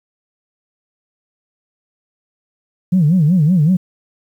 sine tone with vibrato, 166.1 Hz, E3, 13 cents sharp, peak -8 dBFS, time 2.92-3.77 s, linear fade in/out 10 ms, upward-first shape sine, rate 5.3 Hz, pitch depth 230 cents each way, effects tanh soft clip ceiling -5 dBFS + 8-bit

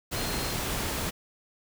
sine tone in noise, 4186 Hz, C8, in tune, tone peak -39 dBFS, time 0.15-0.54 s, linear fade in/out 20 ms, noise pink, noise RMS -31 dBFS, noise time 0.11-1.11 s, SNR -11 dB, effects none

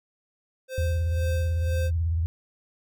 square tone with tremolo, 520 Hz, C5, 11 cents flat, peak -31 dBFS, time 0.68-1.91 s, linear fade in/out 50 ms, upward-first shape sine, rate 2 Hz, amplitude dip 75%
sine tone with vibrato, 82.41 Hz, E2, in tune, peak -22 dBFS, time 0.78-2.26 s, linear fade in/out 0 ms, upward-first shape triangle, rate 18 Hz, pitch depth 140 cents each way
effects none

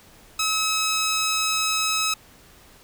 10% pulse tone, 1285 Hz, E6, 45 cents flat, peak -13 dBFS, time 0.39-2.14 s, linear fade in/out 5 ms, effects pink hiss -51 dBFS RMS until 2.83 s

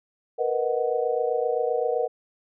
sine chord, B major seventh, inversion third, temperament equal, 466.2 / 493.9 / 622.3 / 740 Hz, A#4 / B4 / D#5 / F#5, 0 / 0 / 0 / 0 cents, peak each -26 / -26 / -30 / -30 dBFS, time 0.38-2.08 s, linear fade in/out 20 ms, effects none

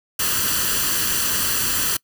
white noise with comb filter, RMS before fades -21 dBFS, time 0.19-1.97 s, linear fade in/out 5 ms, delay 0.67 ms, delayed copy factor +0.65, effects noise-tail reverb RT60 0.1 s tail -25 dB re dry

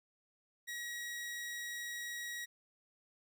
sawtooth tone, 1907 Hz, A#6, 39 cents sharp, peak -37 dBFS, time 0.67-2.46 s, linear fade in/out 20 ms, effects none

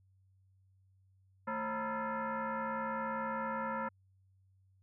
sine tone with frequency modulation, 222.4 Hz, A3, 19 cents sharp, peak -34 dBFS, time 1.47-3.89 s, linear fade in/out 10 ms, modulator 380 Hz, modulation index 3.7, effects added 95 Hz sine -65 dBFS peak until 4.82 s

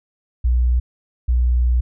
sine tone pair in turn, 61 / 61 Hz, B1 / B1, -21 / -21 cents, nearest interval unison, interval 0 cents, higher neither, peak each -13 / -13 dBFS, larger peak neither, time 0.44-0.8 / 1.28-1.81 s, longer second, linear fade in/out 10 ms, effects none

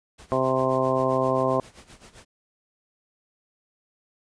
pink noise with tremolo, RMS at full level -46 dBFS, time 0.18-2.25 s, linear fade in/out 10 ms, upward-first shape sine, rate 7.6 Hz, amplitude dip 80%
harmonic tone, 130.81 Hz, C3, in tune, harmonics 1 / 2 / 3 / 4 / 5 / 6 / 7 / 8, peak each -31 / -29 / -28 / -26 / -26 / -34 / -34 / -27 dBFS, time 0.32-1.6 s, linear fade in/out 0 ms
effects resampled to 22050 Hz

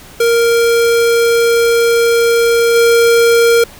square tone with level steps, 466.2 Hz, A#4, in tune, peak -9 / -7 dBFS, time 0.2-3.64 s, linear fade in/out 5 ms, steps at 2.74 s, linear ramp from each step 20 ms, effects pink hiss -37 dBFS RMS until 3.79 s

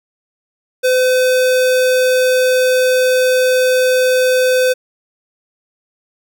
square tone, 509 Hz, C5, 48 cents flat, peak -11 dBFS, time 0.83-4.74 s, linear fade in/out 20 ms, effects none

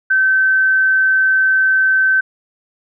sine tone, 1540 Hz, G6, 31 cents flat, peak -10 dBFS, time 0.1-2.21 s, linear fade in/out 10 ms, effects none

